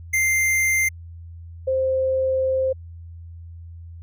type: tone pair in turn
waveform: square / sine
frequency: 2093 / 524.8 Hz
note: C7 / C5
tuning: 0 / +5 cents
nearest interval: 2 octaves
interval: 2395 cents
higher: first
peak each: -18 dBFS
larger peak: neither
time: 0.13-0.89 / 1.67-2.73 s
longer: second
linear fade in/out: 10 ms
effects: added 84 Hz sine -36 dBFS peak until 4.02 s